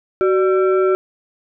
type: tone with frequency modulation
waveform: sine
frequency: 376.1 Hz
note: F#4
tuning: 28 cents sharp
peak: -12 dBFS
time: 0.21-0.95 s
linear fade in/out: 0 ms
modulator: 971 Hz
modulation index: 0.65
effects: none